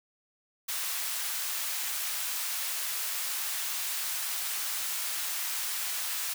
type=high-pass noise; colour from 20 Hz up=white; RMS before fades=-33 dBFS; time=0.68-6.34 s; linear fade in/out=10 ms; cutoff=970 Hz; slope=12 dB/octave; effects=none